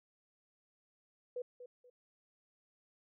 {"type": "tone with echo", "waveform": "sine", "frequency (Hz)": 493.9, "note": "B4", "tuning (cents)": 0, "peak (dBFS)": -37, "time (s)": [1.36, 1.42], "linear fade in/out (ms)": 5, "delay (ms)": 240, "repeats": 2, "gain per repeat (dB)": -11, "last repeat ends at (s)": 1.9, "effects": []}